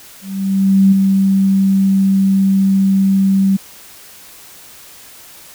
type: tone with ADSR envelope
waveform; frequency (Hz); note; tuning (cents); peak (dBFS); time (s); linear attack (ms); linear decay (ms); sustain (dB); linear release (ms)
sine; 193.9; G3; -19; -5; 0.21-3.57; 710; 9; -4; 12
effects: white hiss -39 dBFS RMS until 5.54 s